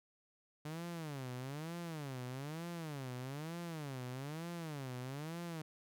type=tone with vibrato; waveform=sawtooth; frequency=146.83 Hz; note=D3; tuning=in tune; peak=-38 dBFS; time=0.65-5.62 s; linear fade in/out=5 ms; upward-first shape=sine; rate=1.1 Hz; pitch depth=280 cents each way; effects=none